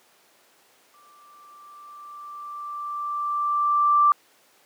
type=tone with exponential growth; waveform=sine; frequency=1174.7 Hz; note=D6; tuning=in tune; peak=-13 dBFS; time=0.94-4.12 s; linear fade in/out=1 ms; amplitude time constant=690 ms; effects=pink hiss -58 dBFS RMS until 4.65 s + high-pass 400 Hz 12 dB/octave